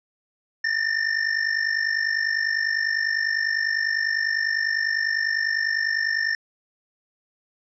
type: ring-modulated tone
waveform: square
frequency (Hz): 1800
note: A6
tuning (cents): +39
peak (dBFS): -19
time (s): 0.64-6.35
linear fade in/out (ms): 2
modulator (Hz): 25
effects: resampled to 16000 Hz